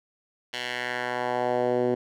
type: tone with band-pass filter sweep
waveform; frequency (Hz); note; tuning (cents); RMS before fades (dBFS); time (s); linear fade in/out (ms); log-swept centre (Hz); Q
10% pulse; 123.47; B2; 0; -27; 0.53-1.95; 10; 3100 to 350; 1.5
effects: none